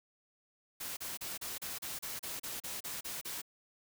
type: noise bursts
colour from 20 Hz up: white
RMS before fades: -41 dBFS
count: 13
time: 0.8-3.418 s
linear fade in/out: 10 ms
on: 170 ms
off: 34 ms
effects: none